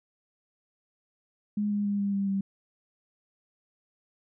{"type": "tone with pitch steps", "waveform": "sine", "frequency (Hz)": [207.7, 205.2, 202.7, 200.3, 197.86, 195.48], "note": ["G#3", "G#3", "G#3", "G3", "G3", "G3"], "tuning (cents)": [0, -21, -42, 38, 16, -5], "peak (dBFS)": -25, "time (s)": [1.57, 2.41], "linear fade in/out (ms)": 5, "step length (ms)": 140, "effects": []}